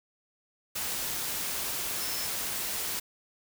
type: tone in noise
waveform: sine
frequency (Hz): 5274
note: E8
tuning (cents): 0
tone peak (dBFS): -38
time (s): 2-2.27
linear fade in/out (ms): 10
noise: white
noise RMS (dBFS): -33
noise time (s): 0.75-3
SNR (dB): -8
effects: none